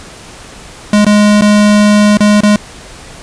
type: tone with dropouts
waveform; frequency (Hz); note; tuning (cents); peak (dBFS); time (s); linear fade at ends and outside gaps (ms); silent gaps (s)
square; 208.2; G#3; +5; -5; 0.93-2.56; 2; 1.047-1.065 / 1.411-1.42 / 2.172-2.205 / 2.406-2.433
effects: pink hiss -32 dBFS RMS until 3.22 s + resampled to 22050 Hz